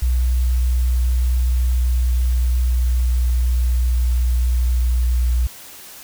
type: tone with pitch glide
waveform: sine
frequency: 61.74 to 60.75 Hz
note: B1 to B1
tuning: 0 to -28 cents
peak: -14 dBFS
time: 0.02-5.47 s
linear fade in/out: 5 ms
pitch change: -28 cents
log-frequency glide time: 1.58-5.07 s
effects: white hiss -39 dBFS RMS until 6.03 s